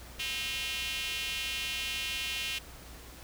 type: tone with high-pass filter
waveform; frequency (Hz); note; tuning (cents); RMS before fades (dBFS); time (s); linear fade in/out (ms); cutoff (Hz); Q
square; 144; D3; -34; -35; 0.19-2.59; 10; 2800; 3.6
effects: added 60 Hz sine -50 dBFS peak until 3.23 s + pink hiss -50 dBFS RMS until 3.23 s